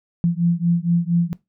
sine beating tone pair, 169.3 / 173.6 Hz, E3 / F3, +46 / -10 cents, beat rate 4.3 Hz, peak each -19 dBFS, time 0.24-1.33 s, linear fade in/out 0 ms, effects noise-tail reverb RT60 0.2 s tail -19 dB re dry

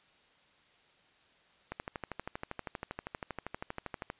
click train, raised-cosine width 0.5 ms, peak -22 dBFS, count 31, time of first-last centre 1.72-4.101 s, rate 12.6 Hz, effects white hiss -65 dBFS RMS until 4.19 s + resampled to 8000 Hz

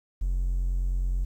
triangle tone, 44.66 Hz, F1, 39 cents sharp, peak -21 dBFS, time 0.21-1.25 s, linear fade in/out 10 ms, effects tanh soft clip ceiling -17 dBFS + 10-bit

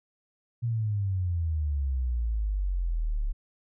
sine exponential sweep, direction down, 120 to 34.65 Hz, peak -25 dBFS, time 0.62-3.33 s, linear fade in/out 20 ms, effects none

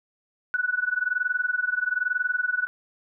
sine tone with amplitude modulation, 1480 Hz, F#6, in tune, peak -19 dBFS, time 0.54-2.67 s, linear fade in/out 0 ms, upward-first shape sine, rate 21.1 Hz, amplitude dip 90%, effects none

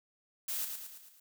blue noise with echo, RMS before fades -36 dBFS, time 0.48-0.65 s, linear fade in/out 5 ms, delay 110 ms, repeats 5, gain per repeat -5 dB, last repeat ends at 1.2 s, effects none

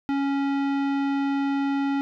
sine tone with tanh clipping, 277.7 Hz, C#4, 3 cents sharp, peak -24 dBFS, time 0.09-2.01 s, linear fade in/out 0 ms, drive 18 dB, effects none

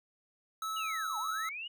square tone, 1301 Hz, E6, 23 cents flat, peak -35 dBFS, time 0.62-1.49 s, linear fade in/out 2 ms
sine linear two-way sweep, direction down then up, 2960 to 803 to 2960 Hz, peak -38 dBFS, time 0.76-1.68 s, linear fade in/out 10 ms, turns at 1.18 s
effects none

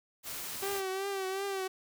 white noise, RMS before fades -40 dBFS, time 0.23-0.83 s, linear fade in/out 50 ms
sawtooth tone with vibrato, 387.4 Hz, G4, 20 cents flat, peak -29 dBFS, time 0.62-1.68 s, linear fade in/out 10 ms, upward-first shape triangle, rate 2.7 Hz, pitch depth 61 cents each way
effects none

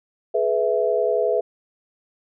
sine chord, E major, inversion first, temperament equal with one note detuned, 422.8 / 493.9 / 659.3 Hz, G#4 / B4 / E5, +31 / 0 / 0 cents, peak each -22 dBFS, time 0.34-1.41 s, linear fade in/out 10 ms, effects none

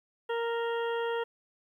harmonic tone, 465.2 Hz, A#4, 4 cents flat, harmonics 1 / 2 / 3 / 4 / 6 / 7, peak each -30 / -36 / -40 / -42 / -46 / -47 dBFS, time 0.29-1.24 s, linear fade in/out 10 ms, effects 11-bit

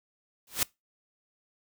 white noise with exponential growth, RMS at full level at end -22 dBFS, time 0.47-0.63 s, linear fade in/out 2 ms, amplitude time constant 33 ms, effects noise-tail reverb RT60 0.2 s tail -23 dB re dry

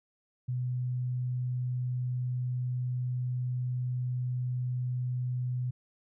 sine tone, 125.1 Hz, B2, 23 cents sharp, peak -29 dBFS, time 0.48-5.71 s, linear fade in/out 10 ms, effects none

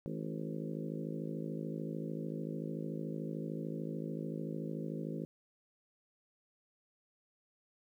harmonic tone with a mistuned harmonic, 53.5 Hz, A1, 48 cents flat, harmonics 3 / 4 / 5 / 6 / 7 / 8 / 9 / 10, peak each -41 / -43 / -45 / -47 / -48 / -49 / -50 / -51 dBFS, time 0.06-5.25 s, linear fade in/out 0 ms, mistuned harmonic 6, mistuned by +31 cents, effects 12-bit

